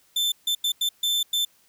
40% pulse tone bursts at uneven times, 3541 Hz, A7, 10 cents sharp, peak -20 dBFS, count 6, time 0.16-0.32 / 0.47-0.55 / 0.64-0.72 / 0.81-0.89 / 1.03-1.23 / 1.33-1.45 s, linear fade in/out 5 ms, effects white hiss -61 dBFS RMS until 1.68 s

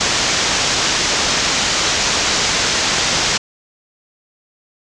white low-pass noise, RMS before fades -17 dBFS, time 0-3.38 s, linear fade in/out 10 ms, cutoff 6900 Hz, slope 48 dB/octave, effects none

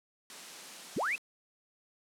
white high-pass noise, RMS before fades -46 dBFS, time 0.3-1.18 s, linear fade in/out 0 ms, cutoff 160 Hz, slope 48 dB/octave
sine linear sweep, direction up, 84.5 to 2709 Hz, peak -29 dBFS, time 0.96-1.16 s, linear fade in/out 10 ms
effects low-pass 9000 Hz 12 dB/octave

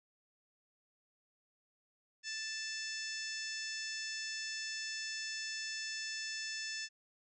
harmonic tone with a mistuned harmonic, 880 Hz, A5, in tune, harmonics 2 / 3 / 4 / 5 / 6 / 7 / 8 / 9, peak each -44 / -47 / -51 / -53 / -43 / -50 / -49 / -58 dBFS, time 2.23-6.89 s, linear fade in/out 50 ms, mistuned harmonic 8, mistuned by -40 cents, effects none

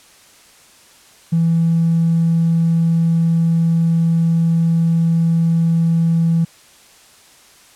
triangle tone with tanh clipping, 165.8 Hz, E3, 10 cents sharp, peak -11 dBFS, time 1.32-6.45 s, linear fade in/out 10 ms, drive 1 dB, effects white hiss -47 dBFS RMS until 7.75 s + low-pass 10000 Hz 12 dB/octave

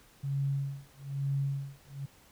sine tone with tremolo, 138.59 Hz, C#3, in tune, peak -27 dBFS, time 0.23-2.06 s, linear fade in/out 10 ms, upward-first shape sine, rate 1.1 Hz, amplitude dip 100%, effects pink hiss -60 dBFS RMS until 2.31 s

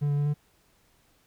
triangle tone with pitch steps, 145.5 / 143.9 / 145.2 / 147.5 Hz, D3 / D3 / D3 / D3, -16 / -35 / -19 / +8 cents, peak -21 dBFS, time 0.01-0.342 s, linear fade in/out 20 ms, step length 83 ms, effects pink hiss -65 dBFS RMS until 1.26 s

